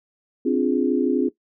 sine chord, D half-diminished seventh, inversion third, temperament equal, 261.6 / 293.7 / 349.2 / 415.3 Hz, C4 / D4 / F4 / Ab4, 0 / 0 / 0 / 0 cents, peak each -21 / -23 / -23 / -25 dBFS, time 0.45-1.29 s, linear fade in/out 10 ms, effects noise-tail reverb RT60 0.1 s tail -17 dB re dry

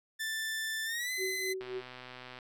sawtooth tone with pitch glide, 1768 to 2031 Hz, A6 to B6, +8 to +48 cents, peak -30 dBFS, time 0.19-1.54 s, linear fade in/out 20 ms, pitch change +240 cents, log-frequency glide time 0.85-1.12 s
sine tone with tremolo, 377.6 Hz, F#4, 35 cents sharp, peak -32 dBFS, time 1.17-1.82 s, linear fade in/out 50 ms, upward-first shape triangle, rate 3.6 Hz, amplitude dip 85%
click train, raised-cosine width 0.3 ms, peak -30 dBFS, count 99, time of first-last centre 1.61-2.388 s, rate 126 Hz
effects none

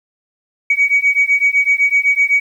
sine beating tone pair, 2255 / 2262.9 Hz, C#7 / C#7, +29 / +35 cents, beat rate 7.9 Hz, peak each -13 dBFS, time 0.7-2.4 s, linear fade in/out 5 ms, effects tanh soft clip ceiling -4 dBFS + 8-bit

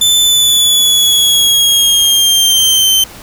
sawtooth tone with pitch glide, 3520 to 3100 Hz, A7 to G7, 0 to -20 cents, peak -4 dBFS, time 0.01-3.04 s, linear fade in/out 5 ms, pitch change -220 cents, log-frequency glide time 0.2-2.89 s, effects pink hiss -33 dBFS RMS until 3.22 s

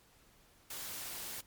white noise, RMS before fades -43 dBFS, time 0.7-1.41 s, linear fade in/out 5 ms, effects pink hiss -65 dBFS RMS until 1.46 s + MP3 96 kbps

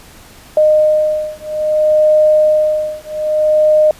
sine beating tone pair, 613 / 613.61 Hz, D#5 / D#5, -26 / -24 cents, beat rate 0.61 Hz, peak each -12 dBFS, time 0.57-3.91 s, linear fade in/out 2 ms, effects pink hiss -40 dBFS RMS until 3.99 s + resampled to 32000 Hz

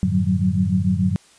sine tone cluster, 92.6 / 108 / 149.6 / 182.6 / 189.5 Hz, F#2 / A2 / D3 / F#3 / F#3, +2 / -32 / +32 / -23 / +42 cents, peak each -23 / -25 / -27 / -20 / -22 dBFS, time 0.03-1.16 s, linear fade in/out 0 ms, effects white hiss -52 dBFS RMS until 1.38 s + resampled to 22050 Hz

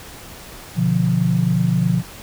sine chord, B diminished, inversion none, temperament equal, 123.47 / 146.83 / 174.61 Hz, B2 / D3 / F3, 0 / 0 / 0 cents, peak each -20 / -21 / -17 dBFS, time 0.75-2.03 s, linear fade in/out 50 ms, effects pink hiss -38 dBFS RMS until 2.22 s

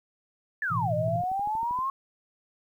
sine exponential two-way sweep, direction down then up, 1797 to 598 to 1095 Hz, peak -26 dBFS, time 0.62-1.9 s, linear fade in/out 2 ms, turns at 0.94 s
sine chord, A suspended second, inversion none, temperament equal, 110 / 123.47 / 164.81 Hz, A2 / B2 / E3, 0 / 0 / 0 cents, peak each -32 / -32 / -32 dBFS, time 0.7-1.22 s, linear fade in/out 20 ms
click train, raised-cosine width 3 ms, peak -33 dBFS, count 10, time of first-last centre 1.08-1.789 s, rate 12.7 Hz
effects 10-bit

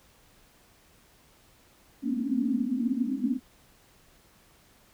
white band-pass noise, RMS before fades -28 dBFS, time 2.02-3.4 s, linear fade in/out 50 ms, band 220 to 280 Hz, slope 96 dB/octave, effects pink hiss -60 dBFS RMS until 4.93 s

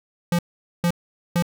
square tone bursts, 172.9 Hz, F3, 17 cents flat, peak -18 dBFS, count 3, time 0.32-1.424 s, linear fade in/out 2 ms, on 68 ms, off 450 ms, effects none

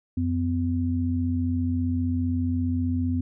sine tone pair together, 89.45 / 253.3 Hz, F2 / B3, +42 / +44 cents, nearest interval octave + tritone, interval 1802 cents, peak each -25 dBFS, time 0.17-3.21 s, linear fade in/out 5 ms, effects none

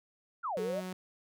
sine exponential two-way sweep, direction down then up, 1480 to 415.3 to 646 Hz, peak -32 dBFS, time 0.43-0.81 s, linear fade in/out 20 ms, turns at 0.61 s
sawtooth tone, 184.5 Hz, F#3, 5 cents flat, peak -34 dBFS, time 0.57-0.93 s, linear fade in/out 2 ms
effects none

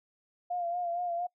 sine tone with vibrato, 698.5 Hz, F5, in tune, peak -30 dBFS, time 0.5-1.27 s, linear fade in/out 10 ms, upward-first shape sine, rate 4.3 Hz, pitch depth 43 cents each way, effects noise-tail reverb RT60 0.1 s tail -24 dB re dry

